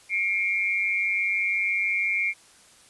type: tone pair together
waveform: sine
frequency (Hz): 2155 / 2349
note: C#7 / D7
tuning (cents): -49 / 0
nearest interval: minor second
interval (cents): 149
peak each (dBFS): -25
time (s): 0.09-2.34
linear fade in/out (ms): 50
effects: white hiss -54 dBFS RMS until 2.89 s + resampled to 24000 Hz